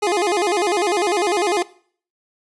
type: tone with vibrato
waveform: 25% pulse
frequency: 382 Hz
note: G4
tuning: 45 cents flat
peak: -13 dBFS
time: 0.02-1.63 s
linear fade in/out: 10 ms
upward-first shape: square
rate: 10 Hz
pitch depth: 150 cents each way
effects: noise-tail reverb RT60 0.5 s tail -19 dB re dry + resampled to 24000 Hz

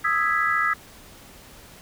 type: chord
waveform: sine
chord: E major seventh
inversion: third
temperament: equal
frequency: 1244.5 / 1318.5 / 1661.2 / 1975.5 Hz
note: D#6 / E6 / G#6 / B6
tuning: 0 / 0 / 0 / 0 cents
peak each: -25 dBFS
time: 0.04-0.74 s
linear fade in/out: 10 ms
effects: pink hiss -47 dBFS RMS until 1.81 s

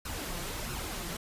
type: noise with flanger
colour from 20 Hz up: pink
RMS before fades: -37 dBFS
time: 0.05-1.17 s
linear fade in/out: 5 ms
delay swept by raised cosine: 0.73 to 5.83 ms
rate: 1.5 Hz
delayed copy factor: +0.55
effects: resampled to 32000 Hz

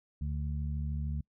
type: harmonic tone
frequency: 73.4 Hz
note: D2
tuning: in tune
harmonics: 1 / 2 / 3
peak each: -33 / -37 / -44 dBFS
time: 0.21-1.21 s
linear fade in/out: 5 ms
effects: noise-tail reverb RT60 0.1 s tail -26 dB re dry

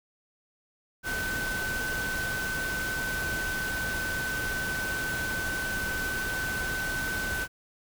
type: tone in noise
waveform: sine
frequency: 1521 Hz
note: F#6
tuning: 47 cents sharp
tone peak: -30 dBFS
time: 1.03-7.48 s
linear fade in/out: 50 ms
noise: pink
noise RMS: -35 dBFS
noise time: 1.03-7.48 s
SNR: +2 dB
effects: none

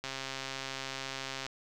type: click train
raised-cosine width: 0.2 ms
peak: -20 dBFS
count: 192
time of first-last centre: 0.04-1.465 s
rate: 134 Hz
effects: none

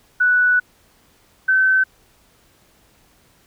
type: tone pair in turn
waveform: sine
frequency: 1480 / 1532.2 Hz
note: F#6 / G6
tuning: 0 / -40 cents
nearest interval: minor second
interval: 60 cents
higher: second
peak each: -12 dBFS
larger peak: neither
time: 0.2-0.6 / 1.48-1.84 s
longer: first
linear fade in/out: 10 ms
effects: pink hiss -56 dBFS RMS until 3.46 s

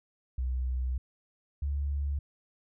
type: tone pair in turn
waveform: sine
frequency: 63.3 / 71.05 Hz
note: B1 / C#2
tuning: +43 / +43 cents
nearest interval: major second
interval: 200 cents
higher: second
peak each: -28 dBFS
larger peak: neither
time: 0.38-0.98 / 1.62-2.19 s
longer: first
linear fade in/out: 5 ms
effects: none

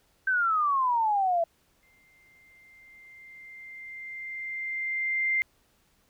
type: exponential sweep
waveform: sine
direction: down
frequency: 1568 to 659.3 Hz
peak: -22 dBFS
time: 0.27-1.44 s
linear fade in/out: 5 ms
type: tone with exponential growth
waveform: sine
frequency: 2093 Hz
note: C7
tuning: in tune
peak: -22 dBFS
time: 1.83-5.42 s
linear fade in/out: 0 ms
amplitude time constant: 780 ms
effects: pink hiss -67 dBFS RMS until 6.09 s

